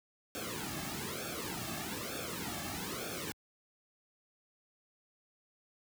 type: noise with flanger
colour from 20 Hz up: pink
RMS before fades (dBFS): -40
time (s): 0.35-3.32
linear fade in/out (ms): 0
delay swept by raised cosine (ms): 1 to 2.1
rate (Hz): 1.1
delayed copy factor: -0.95
effects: high-pass 60 Hz 12 dB/octave